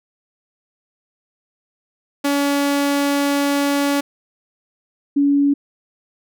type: tone pair in turn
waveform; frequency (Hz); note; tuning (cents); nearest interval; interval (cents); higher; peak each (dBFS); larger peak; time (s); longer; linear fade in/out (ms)
sawtooth / sine; 283.4 / 283.4; C#4 / C#4; +38 / +38; unison; 0; neither; -12; neither; 2.24-4.01 / 5.16-5.54; first; 10
effects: none